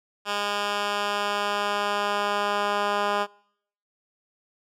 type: tone with band-pass filter sweep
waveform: 10% pulse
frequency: 204.5 Hz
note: G#3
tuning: 26 cents flat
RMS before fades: -26 dBFS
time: 0.25-3.27 s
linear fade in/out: 50 ms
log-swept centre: 2400 to 1300 Hz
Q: 0.71
effects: noise-tail reverb RT60 0.7 s tail -26 dB re dry